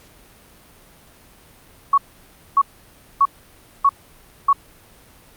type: tone bursts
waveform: sine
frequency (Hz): 1116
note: C#6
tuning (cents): +11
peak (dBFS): -10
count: 5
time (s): 1.93-4.53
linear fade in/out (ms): 5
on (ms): 48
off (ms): 590
effects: pink hiss -49 dBFS RMS until 5.36 s + Opus 48 kbps